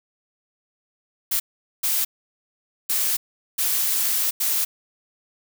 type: noise bursts at uneven times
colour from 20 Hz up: blue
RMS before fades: -22 dBFS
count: 5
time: 1.31-1.4 / 1.83-2.05 / 2.89-3.17 / 3.58-4.31 / 4.4-4.65 s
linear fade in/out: 10 ms
effects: none